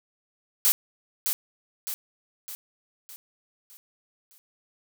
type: noise with echo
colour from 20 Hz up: blue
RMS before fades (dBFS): -20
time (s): 0.65-0.72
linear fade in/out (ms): 0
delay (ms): 610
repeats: 6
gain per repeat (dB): -6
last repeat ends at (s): 4.38
effects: none